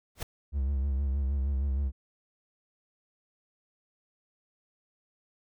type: noise with exponential growth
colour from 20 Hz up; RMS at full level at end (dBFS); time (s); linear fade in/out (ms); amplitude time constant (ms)
pink; -29; 0.15-0.23; 5; 16
type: tone with vibrato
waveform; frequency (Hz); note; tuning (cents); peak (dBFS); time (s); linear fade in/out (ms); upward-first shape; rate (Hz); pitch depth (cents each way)
triangle; 68.5; C#2; -20; -24; 0.52-1.92; 50; sine; 6.4; 74
effects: none